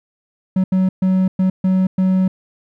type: tone bursts at uneven times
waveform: triangle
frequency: 187.3 Hz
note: F#3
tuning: 21 cents sharp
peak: -10 dBFS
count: 6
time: 0.56-0.64 / 0.72-0.89 / 1.02-1.28 / 1.39-1.5 / 1.64-1.87 / 1.98-2.28 s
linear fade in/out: 5 ms
effects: none